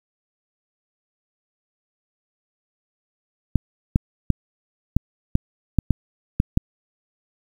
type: clicks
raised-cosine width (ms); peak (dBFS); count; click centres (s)
5; -3; 9; 3.557 / 3.959 / 4.303 / 4.966 / 5.354 / 5.787 / 5.907 / 6.401 / 6.574
effects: 7-bit